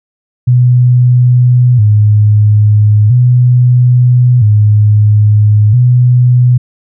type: tone with vibrato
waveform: sine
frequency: 114.3 Hz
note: A#2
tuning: 34 cents flat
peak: -3 dBFS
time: 0.47-6.58 s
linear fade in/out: 10 ms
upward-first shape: square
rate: 0.38 Hz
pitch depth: 140 cents each way
effects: none